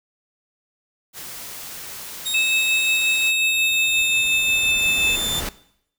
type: noise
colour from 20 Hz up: white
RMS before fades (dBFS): -35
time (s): 1.13-3.33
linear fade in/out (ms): 50
type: noise with exponential growth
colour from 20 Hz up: pink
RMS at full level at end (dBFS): -27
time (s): 2.13-5.49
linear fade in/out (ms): 2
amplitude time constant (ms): 730
type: tone with pitch glide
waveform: sawtooth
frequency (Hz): 3729 to 3552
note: A#7 to A7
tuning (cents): 0 to +16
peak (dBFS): -19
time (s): 2.25-5.41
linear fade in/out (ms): 20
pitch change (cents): -84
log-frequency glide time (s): 3.39-5.27
type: tone with tremolo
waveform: sine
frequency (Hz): 2620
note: E7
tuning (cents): -11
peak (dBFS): -16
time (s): 2.34-5.16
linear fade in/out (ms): 5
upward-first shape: sine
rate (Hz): 5.6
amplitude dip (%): 35
effects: noise-tail reverb RT60 0.7 s tail -18 dB re dry